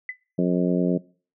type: tone with exponential decay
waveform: sine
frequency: 2009 Hz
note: B6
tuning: 29 cents sharp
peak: -24 dBFS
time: 0.09-0.16 s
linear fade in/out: 2 ms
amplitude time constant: 15 ms
type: harmonic tone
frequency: 89.4 Hz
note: F2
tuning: 41 cents sharp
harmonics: 2 / 3 / 4 / 5 / 6 / 7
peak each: -21 / -25 / -27 / -29 / -31 / -32 dBFS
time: 0.38-0.98 s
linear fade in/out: 10 ms
effects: noise-tail reverb RT60 0.4 s tail -22 dB re dry